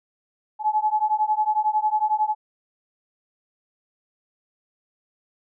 sine beating tone pair, 850 / 861 Hz, G#5 / A5, +40 / -38 cents, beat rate 11 Hz, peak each -22 dBFS, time 0.59-2.35 s, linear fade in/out 50 ms, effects none

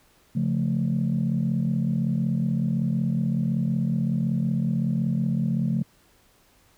sine chord, Db augmented, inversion none, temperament equal, 138.59 / 174.61 / 220 Hz, Db3 / F3 / A3, 0 / 0 / 0 cents, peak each -25 dBFS, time 0.35-5.83 s, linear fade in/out 10 ms, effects tanh soft clip ceiling -15 dBFS + pink hiss -60 dBFS RMS until 6.77 s

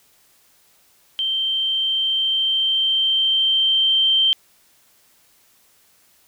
sine tone with level ramp, 3133 Hz, G7, 2 cents flat, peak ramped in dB -19 to -13 dBFS, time 1.19-4.33 s, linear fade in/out 0 ms, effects white hiss -57 dBFS RMS until 6.27 s

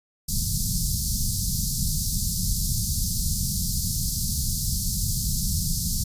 pink band-stop noise, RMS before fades -25 dBFS, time 0.28-6.04 s, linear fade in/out 10 ms, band 200 to 4500 Hz, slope 48 dB/octave, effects resampled to 32000 Hz

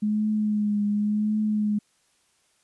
sine tone with vibrato, 210 Hz, G#3, 19 cents sharp, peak -21 dBFS, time 0.02-1.79 s, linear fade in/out 10 ms, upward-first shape triangle, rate 0.91 Hz, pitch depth 38 cents each way, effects white hiss -66 dBFS RMS until 2.63 s + resampled to 24000 Hz

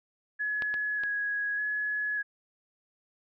sine tone with vibrato, 1679 Hz, G#6, 18 cents sharp, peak -28 dBFS, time 0.39-2.23 s, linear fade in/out 20 ms, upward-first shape square, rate 0.84 Hz, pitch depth 16 cents each way
clicks, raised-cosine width 0.3 ms, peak -20 / -23 / -25 dBFS, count 3, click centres 0.622 / 0.741 / 1.036 s
effects none

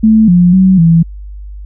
sine tone with pitch steps, 219.3 / 176.9 / 188.2 / 166 Hz, A3 / F3 / F#3 / E3, -6 / +23 / +30 / +12 cents, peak -3 dBFS, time 0.03-1.03 s, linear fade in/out 10 ms, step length 250 ms, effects added 50 Hz sine -24 dBFS peak until 1.65 s

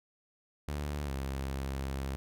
sawtooth tone with pitch glide, 73.2 to 67.51 Hz, D2 to C#2, -5 to -45 cents, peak -30 dBFS, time 0.68-2.16 s, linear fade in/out 0 ms, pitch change -140 cents, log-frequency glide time 1.05-1.1 s, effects none

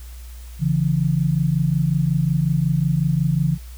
sine tone pair together, 141.2 / 166.69 Hz, C#3 / E3, +32 / +20 cents, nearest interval minor third, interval 288 cents, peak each -19 dBFS, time 0.59-3.58 s, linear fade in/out 50 ms, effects added 60 Hz sine -34 dBFS peak until 3.77 s + white hiss -48 dBFS RMS until 3.77 s

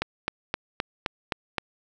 click train, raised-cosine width 0.3 ms, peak -9 dBFS, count 7, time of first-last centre 0.02-1.583 s, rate 3.84 Hz, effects none

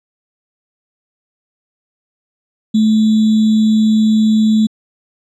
sine tone with sample-and-hold, 217.5 Hz, A3, 20 cents flat, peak -8 dBFS, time 2.74-4.67 s, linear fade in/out 10 ms, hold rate 3675 Hz, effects low-pass 6000 Hz 12 dB/octave

